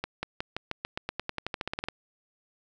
accelerating click train, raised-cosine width 0.3 ms, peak -15 dBFS, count 19, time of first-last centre 0.04-1.886 s, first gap 190 ms, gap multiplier 0.92, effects none

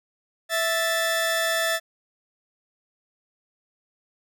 sawtooth tone pair together, 658.1 / 1760 Hz, E5 / A6, -3 / 0 cents, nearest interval octave + perfect fourth, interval 1703 cents, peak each -21 dBFS, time 0.49-1.8 s, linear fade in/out 50 ms, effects none

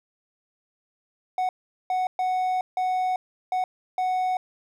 triangle tone bursts at uneven times, 740 Hz, F#5, in tune, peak -20 dBFS, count 6, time 1.38-1.49 / 1.9-2.07 / 2.19-2.61 / 2.77-3.16 / 3.52-3.64 / 3.98-4.37 s, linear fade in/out 2 ms, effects none

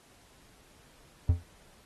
triangle tone with exponential decay, 86.1 Hz, F2, 24 cents flat, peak -15 dBFS, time 1.29-1.44 s, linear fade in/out 5 ms, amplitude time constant 32 ms, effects pink hiss -60 dBFS RMS until 1.85 s + AAC 32 kbps

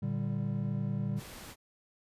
triangle chord, G minor, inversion first, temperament equal with one note detuned, 115.34 / 146.83 / 196 Hz, Bb2 / D3 / G3, -18 / 0 / 0 cents, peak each -33 dBFS, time 0.02-1.2 s, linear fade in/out 10 ms
pink noise, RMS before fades -47 dBFS, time 1.16-1.56 s, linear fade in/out 50 ms
effects resampled to 32000 Hz

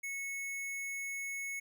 square tone, 2200 Hz, C#7, 14 cents flat, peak -38 dBFS, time 0.03-1.6 s, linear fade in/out 10 ms, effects none

